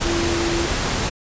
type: tone in noise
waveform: sine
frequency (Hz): 340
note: F4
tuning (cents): -46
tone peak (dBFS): -21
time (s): 0.04-0.67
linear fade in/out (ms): 20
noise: pink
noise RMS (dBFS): -22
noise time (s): 0-1.1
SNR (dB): -2
effects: resampled to 16000 Hz